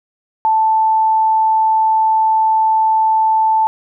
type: tone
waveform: sine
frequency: 880 Hz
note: A5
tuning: in tune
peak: -10 dBFS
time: 0.45-3.67 s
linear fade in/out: 0 ms
effects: none